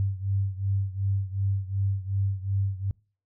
sine beating tone pair, 97.1 / 99.8 Hz, G2 / G2, -16 / +32 cents, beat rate 2.7 Hz, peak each -26 / -29 dBFS, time 0-2.91 s, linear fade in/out 0 ms, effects noise-tail reverb RT60 0.4 s tail -26 dB re dry

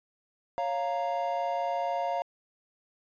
triangle chord, Bb minor, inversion first, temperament equal, 554.4 / 698.5 / 932.3 Hz, Db5 / F5 / Bb5, 0 / 0 / 0 cents, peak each -32 / -28 / -32 dBFS, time 0.58-2.22 s, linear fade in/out 0 ms, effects resampled to 16000 Hz

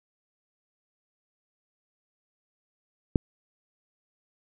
click, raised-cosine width 3 ms, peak -7 dBFS, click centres 3.158 s, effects none

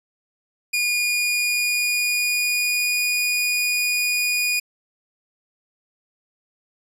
sawtooth tone with pitch glide, 2438 to 2455 Hz, D#7 to D#7, -36 to -24 cents, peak -16 dBFS, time 0.73-4.6 s, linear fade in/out 10 ms, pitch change +12 cents, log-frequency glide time 1.01-2.97 s, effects resampled to 32000 Hz

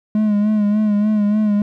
triangle tone with vibrato, 210 Hz, G#3, 19 cents sharp, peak -11 dBFS, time 0.15-1.62 s, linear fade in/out 2 ms, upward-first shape sine, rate 3.4 Hz, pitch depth 45 cents each way, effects none

